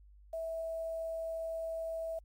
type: tone with quantisation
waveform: sine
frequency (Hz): 653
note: E5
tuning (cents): -17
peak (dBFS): -35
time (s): 0.33-2.19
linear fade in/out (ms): 5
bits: 10
effects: added 50 Hz sine -55 dBFS peak until 2.24 s + MP3 64 kbps